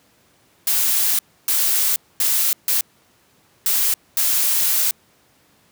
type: noise bursts at uneven times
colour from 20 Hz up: blue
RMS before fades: -18 dBFS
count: 6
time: 0.67-1.19 / 1.48-1.96 / 2.2-2.53 / 2.68-2.81 / 3.66-3.94 / 4.17-4.91 s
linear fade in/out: 2 ms
effects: pink hiss -57 dBFS RMS until 5.71 s + high-pass 100 Hz 12 dB/octave